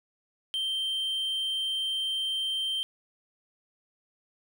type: tone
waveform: triangle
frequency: 3136 Hz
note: G7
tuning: in tune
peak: -26 dBFS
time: 0.54-2.83 s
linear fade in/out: 0 ms
effects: none